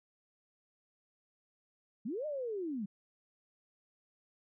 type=linear two-way sweep; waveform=sine; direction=up then down; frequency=185 to 623 to 185 Hz; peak=-35 dBFS; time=2.05-2.86 s; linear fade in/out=10 ms; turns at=2.26 s; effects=none